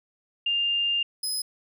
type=tone pair in turn; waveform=sine / 25% pulse; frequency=2803 / 5058 Hz; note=F7 / D#8; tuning=+6 / +28 cents; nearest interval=minor seventh; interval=1022 cents; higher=second; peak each=-22 dBFS; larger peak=neither; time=0.46-1.03 / 1.23-1.42 s; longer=first; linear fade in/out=5 ms; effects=none